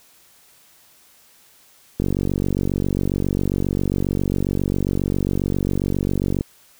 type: click train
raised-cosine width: 3 ms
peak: -8 dBFS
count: 210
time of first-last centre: 2-6.409 s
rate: 47.4 Hz
effects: white hiss -53 dBFS RMS until 6.79 s